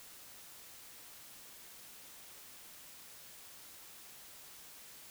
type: silence
effects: white hiss -54 dBFS RMS until 5.1 s